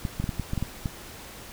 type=clicks; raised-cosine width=5 ms; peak=-15 dBFS; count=9; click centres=0.052 / 0.2 / 0.241 / 0.292 / 0.397 / 0.534 / 0.577 / 0.626 / 0.858 s; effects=pink hiss -43 dBFS RMS until 1.52 s